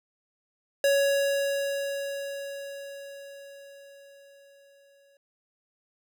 square tone with exponential decay, 558 Hz, C#5, 11 cents sharp, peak -20 dBFS, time 0.84-5.17 s, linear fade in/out 2 ms, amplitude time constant 940 ms, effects none

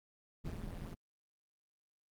brown noise with amplitude modulation, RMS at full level -39 dBFS, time 0.44-0.95 s, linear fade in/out 20 ms, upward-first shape sine, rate 174 Hz, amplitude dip 95%, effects Opus 48 kbps

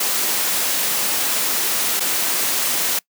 white noise with dropouts, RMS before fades -20 dBFS, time 0-2.99 s, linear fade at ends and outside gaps 5 ms, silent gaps 1.997-2.004 s, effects noise-tail reverb RT60 0.1 s tail -24 dB re dry + high-pass 200 Hz 12 dB/octave

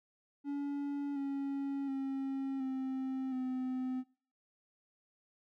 triangle tone with pitch steps, 284.2 / 277.1 / 270.1 / 263.3 / 256.7 Hz, C#4 / C#4 / C#4 / C4 / C4, +43 / -1 / -45 / +11 / -33 cents, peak -32 dBFS, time 0.44-4.04 s, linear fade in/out 50 ms, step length 720 ms, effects noise-tail reverb RT60 0.4 s tail -19 dB re dry

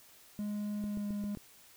triangle tone with pitch glide, 207.7 to 205 Hz, G#3 to G#3, 0 to -22 cents, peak -32 dBFS, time 0.39-1.35 s, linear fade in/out 0 ms, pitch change -22 cents, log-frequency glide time 0.83-1.07 s
click train, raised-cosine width 3 ms, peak -32 dBFS, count 5, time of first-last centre 0.84-1.373 s, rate 7.51 Hz
effects white hiss -59 dBFS RMS until 1.76 s

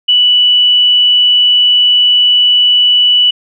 sine tone, 2960 Hz, F#7, in tune, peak -5 dBFS, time 0.08-3.31 s, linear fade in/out 10 ms, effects none

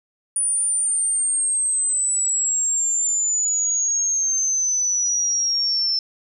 sine exponential sweep, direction down, 9500 to 5320 Hz, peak -18 dBFS, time 0.36-5.99 s, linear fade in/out 2 ms, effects none

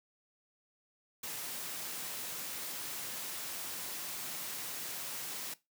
white high-pass noise, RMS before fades -41 dBFS, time 1.23-5.54 s, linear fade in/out 5 ms, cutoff 110 Hz, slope 24 dB/octave, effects noise-tail reverb RT60 0.2 s tail -18 dB re dry

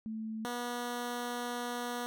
sine / 10% pulse tone pair in turn, 220 / 242.3 Hz, A3 / B3, 0 / -33 cents, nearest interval major second, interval 167 cents, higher second, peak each -36 / -27 dBFS, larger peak second, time 0.06-0.45 / 0.45-2.06 s, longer second, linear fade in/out 0 ms, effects none

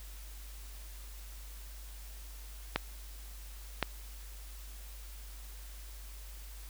clicks, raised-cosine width 0.3 ms, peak -12 dBFS, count 2, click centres 2.76 / 3.827 s, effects added 50 Hz sine -45 dBFS peak until 6.69 s + white hiss -54 dBFS RMS until 6.69 s

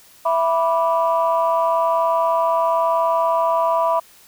sine tone cluster, 663 / 984 / 1173 Hz, E5 / B5 / D6, +10 / -7 / -2 cents, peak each -18 / -18 / -23 dBFS, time 0.25-4 s, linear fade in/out 10 ms, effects tanh soft clip ceiling -7 dBFS + white hiss -49 dBFS RMS until 4.27 s

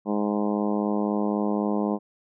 harmonic tone, 103.83 Hz, G#2, in tune, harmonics 2 / 3 / 4 / 5 / 6 / 7 / 8 / 9 / 10, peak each -25 / -29 / -31 / -33 / -35 / -36 / -37 / -38 / -39 dBFS, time 0.05-1.99 s, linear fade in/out 50 ms, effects none

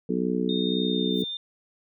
harmonic tone, 61.8 Hz, B1, 2 cents sharp, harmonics 3 / 4 / 5 / 6 / 7, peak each -28 / -28 / -31 / -32 / -30 dBFS, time 0.09-1.24 s, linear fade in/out 5 ms
sine tone with pitch glide, 3670 to 3603 Hz, A#7 to A7, -28 to +40 cents, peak -30 dBFS, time 0.49-1.37 s, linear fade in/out 2 ms, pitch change -32 cents, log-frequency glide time 0.81-1.14 s
violet noise with exponential growth, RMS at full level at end -43 dBFS, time 1.05-1.22 s, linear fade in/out 2 ms, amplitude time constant 35 ms
effects none

